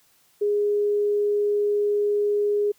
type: tone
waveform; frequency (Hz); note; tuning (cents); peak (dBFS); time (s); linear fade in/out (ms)
sine; 412.8; G#4; -10; -19; 0.41-2.72; 10
effects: white hiss -61 dBFS RMS until 2.78 s